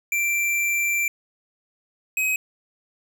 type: tone pair in turn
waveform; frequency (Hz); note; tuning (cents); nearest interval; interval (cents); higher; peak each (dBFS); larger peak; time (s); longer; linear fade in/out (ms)
square; 2352 / 2534; D7 / D#7; +2 / +31; minor second; 129; second; -21 / -21; neither; 0.12-1.08 / 2.17-2.36; first; 2
effects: none